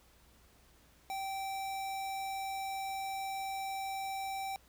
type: tone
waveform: square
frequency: 777 Hz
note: G5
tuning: 16 cents flat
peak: -37 dBFS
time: 1.1-4.56 s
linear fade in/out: 0 ms
effects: added 60 Hz sine -66 dBFS peak until 4.68 s + pink hiss -65 dBFS RMS until 4.68 s